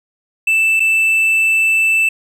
triangle tone with dropouts, 2647 Hz, E7, 7 cents sharp, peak -9 dBFS, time 0.47-2.09 s, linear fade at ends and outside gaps 5 ms, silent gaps 0.797-0.802 s, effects none

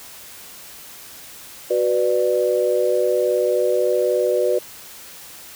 sine chord, B minor, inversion second, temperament just, 370.4 / 493.9 / 592.7 Hz, F#4 / B4 / D5, +2 / 0 / +16 cents, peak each -21 / -19 / -21 dBFS, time 1.7-4.59 s, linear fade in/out 10 ms, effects white hiss -40 dBFS RMS until 5.55 s

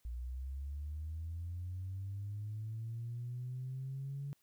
sine linear sweep, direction up, 58.27 to 142.1 Hz, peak -38 dBFS, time 0.05-4.33 s, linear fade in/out 0 ms, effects tanh soft clip ceiling -34 dBFS + white hiss -75 dBFS RMS until 4.42 s

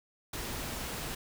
pink noise, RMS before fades -38 dBFS, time 0.33-1.15 s, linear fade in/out 5 ms, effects none

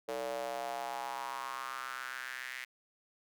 square tone with high-pass filter sweep, 63.7 Hz, C2, 46 cents flat, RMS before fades -40 dBFS, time 0.08-2.65 s, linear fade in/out 10 ms, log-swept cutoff 500 to 2000 Hz, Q 4.2, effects none

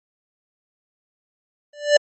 square tone with exponential growth, 587.3 Hz, D5, in tune, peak -8 dBFS, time 1.73-1.97 s, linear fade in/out 5 ms, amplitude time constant 52 ms, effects MP3 32 kbps

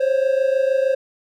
triangle tone pair together, 526.5 / 553 Hz, C5 / C#5, +11 / -4 cents, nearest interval minor second, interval 85 cents, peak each -15 / -19 dBFS, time 0-0.95 s, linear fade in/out 10 ms, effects none

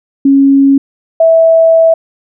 sine tone pair in turn, 275.1 / 654.3 Hz, C#4 / E5, -13 / -13 cents, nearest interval octave + minor third, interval 1500 cents, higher second, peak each -3 dBFS, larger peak neither, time 0.25-0.78 / 1.2-1.94 s, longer second, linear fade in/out 5 ms, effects none

